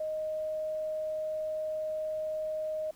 sine tone, 622 Hz, D#5, 1 cent flat, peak -31 dBFS, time 0-2.91 s, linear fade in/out 5 ms, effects pink hiss -60 dBFS RMS until 2.95 s

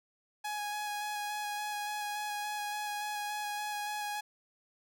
sawtooth tone with vibrato, 834 Hz, G#5, 7 cents sharp, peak -31 dBFS, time 0.44-4.21 s, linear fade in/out 10 ms, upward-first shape square, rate 3.5 Hz, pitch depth 11 cents each way, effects none

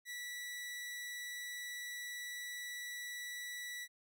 sawtooth tone, 1953 Hz, B6, 20 cents flat, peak -39 dBFS, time 0.05-3.88 s, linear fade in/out 50 ms, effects none

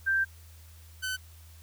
sine / sawtooth tone pair in turn, 1574 / 1516.1 Hz, G6 / F#6, +7 / +42 cents, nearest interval minor second, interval 65 cents, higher first, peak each -23 / -27 dBFS, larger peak first, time 0.06-0.25 / 1.02-1.17 s, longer first, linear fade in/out 20 ms, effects added 81 Hz sine -49 dBFS peak until 1.62 s + white hiss -58 dBFS RMS until 1.62 s

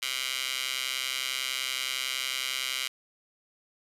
15% pulse tone with high-pass filter, 130.81 Hz, C3, in tune, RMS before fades -32 dBFS, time 0.02-2.88 s, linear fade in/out 5 ms, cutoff 2700 Hz, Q 1.7, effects resampled to 32000 Hz

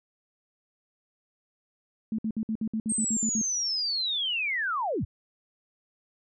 sine tone bursts, 220 Hz, A3, in tune, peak -26 dBFS, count 11, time 2.12-3.415 s, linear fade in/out 2 ms, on 65 ms, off 58 ms
sine linear sweep, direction down, 8480 to 50 Hz, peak -26 dBFS, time 2.89-5.05 s, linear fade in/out 10 ms
effects none

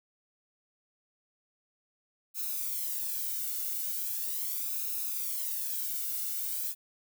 violet noise with flanger, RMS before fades -34 dBFS, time 2.34-6.75 s, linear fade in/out 50 ms, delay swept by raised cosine 0.76 to 1.41 ms, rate 0.39 Hz, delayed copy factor +0.75, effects none

